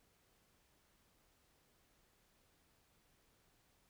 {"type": "silence", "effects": ["pink hiss -74 dBFS RMS until 3.89 s"]}